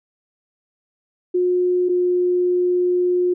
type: tone pair in turn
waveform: sine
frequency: 360 / 358.3 Hz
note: F#4 / F4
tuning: -47 / +44 cents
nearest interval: unison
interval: 9 cents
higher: first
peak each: -15 dBFS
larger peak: neither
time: 1.34-1.89 / 1.89-3.34 s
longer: second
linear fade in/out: 10 ms
effects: none